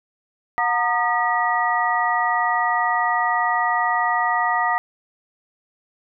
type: tone cluster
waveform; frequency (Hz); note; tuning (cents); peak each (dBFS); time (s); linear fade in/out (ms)
sine; 725 / 922 / 1222 / 1927; F#5 / A#5 / D#6 / B6; -35 / -19 / -32 / -43; -23; 0.58-4.78; 0
effects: none